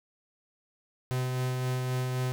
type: tone with tremolo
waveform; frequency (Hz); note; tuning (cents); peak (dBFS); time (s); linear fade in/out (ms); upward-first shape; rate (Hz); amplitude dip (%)
45% pulse; 127.6; C3; -43; -27; 1.11-2.32; 0; sine; 3.8; 25
effects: none